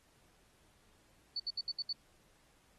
sine tone bursts, 4482 Hz, C#8, 18 cents sharp, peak -34 dBFS, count 6, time 1.36-1.929 s, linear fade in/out 5 ms, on 39 ms, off 67 ms, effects pink hiss -69 dBFS RMS until 2.78 s + AAC 32 kbps

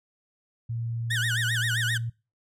sine tone, 116 Hz, A#2, 8 cents flat, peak -28 dBFS, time 0.69-2.1 s, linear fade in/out 10 ms
30% pulse tone with vibrato, 1656 Hz, G#6, 5 cents flat, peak -23 dBFS, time 1.1-1.98 s, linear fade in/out 10 ms, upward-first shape sine, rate 7.6 Hz, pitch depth 230 cents each way
effects noise-tail reverb RT60 0.3 s tail -22 dB re dry + low-pass 12000 Hz 12 dB/octave

